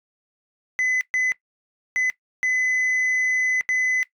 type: tone bursts at uneven times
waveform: sine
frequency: 2017 Hz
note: B6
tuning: 36 cents sharp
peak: -16 dBFS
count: 5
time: 0.79-1.01 / 1.14-1.32 / 1.96-2.1 / 2.43-3.61 / 3.69-4.03 s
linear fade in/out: 0 ms
effects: noise-tail reverb RT60 0.1 s tail -20 dB re dry + tanh soft clip ceiling -18 dBFS